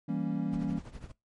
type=chord; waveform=triangle; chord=E diminished seventh; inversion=none; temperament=equal; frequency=164.81 / 196 / 233.1 / 277.2 Hz; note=E3 / G3 / Bb3 / Db4; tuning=0 / 0 / 0 / 0 cents; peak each=-33 dBFS; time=0.08-0.79 s; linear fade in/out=10 ms
type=noise with tremolo; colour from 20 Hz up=brown; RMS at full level=-41 dBFS; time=0.52-1.12 s; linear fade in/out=10 ms; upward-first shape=triangle; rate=12 Hz; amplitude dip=85%
effects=noise-tail reverb RT60 0.2 s tail -21 dB re dry + MP3 48 kbps